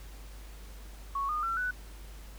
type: tone with pitch steps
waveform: sine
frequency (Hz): 1108.7 / 1223.1 / 1349.3 / 1488.5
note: C#6 / D#6 / E6 / F#6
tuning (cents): 0 / -30 / +40 / +10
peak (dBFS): -29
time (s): 1.15-1.71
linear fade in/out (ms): 5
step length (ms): 140
effects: added 50 Hz sine -44 dBFS peak until 2.38 s + pink hiss -54 dBFS RMS until 2.38 s